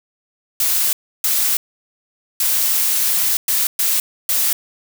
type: noise bursts at uneven times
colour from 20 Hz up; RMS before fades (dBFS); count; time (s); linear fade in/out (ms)
blue; -17; 6; 0.6-0.93 / 1.24-1.57 / 2.4-3.37 / 3.48-3.67 / 3.79-4 / 4.29-4.53; 2
effects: none